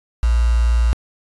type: tone with quantisation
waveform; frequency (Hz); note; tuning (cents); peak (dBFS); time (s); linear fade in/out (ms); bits
sine; 58.27; A#1; 0; -12; 0.23-0.93; 0; 5
effects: resampled to 22050 Hz